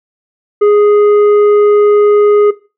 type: tone with tanh clipping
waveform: sine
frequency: 414.7 Hz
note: G#4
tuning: 3 cents flat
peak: -6 dBFS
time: 0.61-2.51 s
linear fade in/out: 10 ms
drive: 8 dB
effects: noise-tail reverb RT60 0.3 s tail -17 dB re dry + low-pass 2000 Hz 12 dB/octave